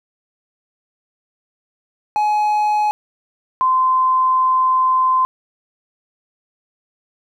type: tone pair in turn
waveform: triangle / sine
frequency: 843 / 1033.8 Hz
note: G#5 / C6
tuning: +26 / -21 cents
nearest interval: major third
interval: 353 cents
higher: second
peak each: -12 dBFS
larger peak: neither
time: 2.16-2.91 / 3.61-5.25 s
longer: second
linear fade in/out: 0 ms
effects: none

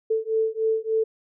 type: beating tone pair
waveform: sine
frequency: 441.2 / 444.6 Hz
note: A4 / A4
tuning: +5 / +18 cents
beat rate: 3.4 Hz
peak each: -24 dBFS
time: 0.1-1.04 s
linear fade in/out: 10 ms
effects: none

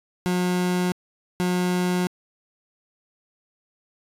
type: tone pair in turn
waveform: 30% pulse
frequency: 180 / 180 Hz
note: F#3 / F#3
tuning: -47 / -47 cents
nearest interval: unison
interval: 0 cents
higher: neither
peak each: -18 dBFS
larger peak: neither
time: 0.26-0.92 / 1.4-2.07 s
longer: second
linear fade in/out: 0 ms
effects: resampled to 32000 Hz

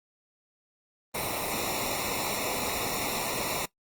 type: noise with comb filter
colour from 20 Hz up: pink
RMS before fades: -31 dBFS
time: 1.14-3.66 s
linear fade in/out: 10 ms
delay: 0.63 ms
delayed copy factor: -0.85
effects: noise-tail reverb RT60 0.1 s tail -19 dB re dry + Opus 32 kbps

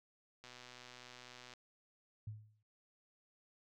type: click train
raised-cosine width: 0.2 ms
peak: -36 dBFS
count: 137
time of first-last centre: 0.44-1.537 s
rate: 124 Hz
type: tone with exponential decay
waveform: sine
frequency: 107.1 Hz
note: A2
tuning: 46 cents flat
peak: -40 dBFS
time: 2.27-2.63 s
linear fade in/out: 5 ms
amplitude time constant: 77 ms
effects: none

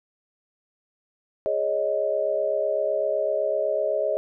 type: chord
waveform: sine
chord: Ab suspended fourth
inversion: none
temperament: equal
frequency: 415.3 / 554.4 / 622.3 Hz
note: Ab4 / Db5 / Eb5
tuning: 0 / 0 / 0 cents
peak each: -29 / -26 / -24 dBFS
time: 1.46-4.17 s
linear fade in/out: 0 ms
effects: none

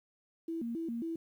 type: tone with vibrato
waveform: sine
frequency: 277.2 Hz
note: C#4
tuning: in tune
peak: -34 dBFS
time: 0.48-1.16 s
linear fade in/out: 5 ms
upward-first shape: square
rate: 3.7 Hz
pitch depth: 300 cents each way
effects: 11-bit

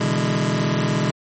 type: chord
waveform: sawtooth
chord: E dominant seventh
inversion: second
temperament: just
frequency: 123.61 / 148.33 / 164.81 / 206 Hz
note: B2 / D3 / E3 / G#3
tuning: +2 / +18 / 0 / -14 cents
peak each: -20 dBFS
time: 0-1.11 s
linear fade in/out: 10 ms
effects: MP3 32 kbps

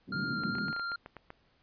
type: band-pass noise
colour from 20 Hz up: white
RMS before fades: -37 dBFS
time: 0.07-0.74 s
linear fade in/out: 50 ms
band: 140 to 250 Hz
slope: 24 dB/octave
type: tone with vibrato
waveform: square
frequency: 1396.9 Hz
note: F6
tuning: in tune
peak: -34 dBFS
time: 0.12-0.96 s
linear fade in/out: 5 ms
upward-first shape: sine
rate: 2.4 Hz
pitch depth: 11 cents each way
type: clicks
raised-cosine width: 0.5 ms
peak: -29 dBFS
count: 11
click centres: 0.436 / 0.553 / 0.584 / 0.683 / 0.729 / 0.764 / 0.796 / 0.918 / 1.061 / 1.167 / 1.304 s
effects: pink hiss -69 dBFS RMS until 1.62 s + resampled to 11025 Hz

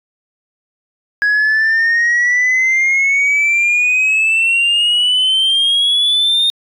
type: exponential sweep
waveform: sine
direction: up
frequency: 1661.2 to 3675 Hz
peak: -8 dBFS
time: 1.22-6.5 s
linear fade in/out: 0 ms
effects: tanh soft clip ceiling -9 dBFS

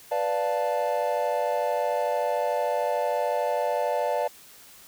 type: chord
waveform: triangle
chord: B half-diminished seventh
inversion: none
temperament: equal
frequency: 493.9 / 587.3 / 698.5 / 880 Hz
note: B4 / D5 / F5 / A5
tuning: 0 / 0 / 0 / 0 cents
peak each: -28 / -25 / -28 / -28 dBFS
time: 0.11-4.28 s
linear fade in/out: 10 ms
effects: white hiss -50 dBFS RMS until 4.87 s

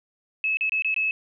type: tone with dropouts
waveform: sine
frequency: 2591 Hz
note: E7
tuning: 30 cents flat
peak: -21 dBFS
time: 0.44-1.11 s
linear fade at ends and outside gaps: 1 ms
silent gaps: 0.571-0.609 / 0.695-0.72 / 0.822-0.846 / 0.943-0.963 s
effects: none

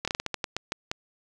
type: slowing click train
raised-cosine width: 0.2 ms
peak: -11 dBFS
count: 11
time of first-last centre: 0.05-0.915 s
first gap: 26 ms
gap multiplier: 1.25
effects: none

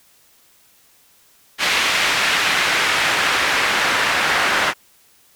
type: noise with band-pass filter sweep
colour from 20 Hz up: pink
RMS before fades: -18 dBFS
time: 1.58-4.74 s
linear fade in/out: 50 ms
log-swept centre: 2500 to 1600 Hz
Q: 1.1
effects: white hiss -54 dBFS RMS until 5.35 s

